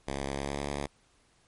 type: tone with pitch glide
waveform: 5% pulse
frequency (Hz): 69.1 to 71.17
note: C#2 to C#2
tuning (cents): -5 to +46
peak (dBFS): -21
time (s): 0.07-0.87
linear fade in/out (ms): 10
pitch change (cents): +51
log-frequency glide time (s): 0.34-0.61
effects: pink hiss -66 dBFS RMS until 1.47 s + MP3 48 kbps